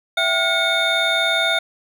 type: tone cluster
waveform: triangle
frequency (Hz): 664 / 768 / 1432 / 2207 / 3637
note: E5 / G5 / F6 / C#7 / A#7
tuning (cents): +12 / -36 / +43 / -8 / -43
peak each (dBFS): -21 / -27 / -20 / -22 / -19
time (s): 0.17-1.59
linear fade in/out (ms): 5
effects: none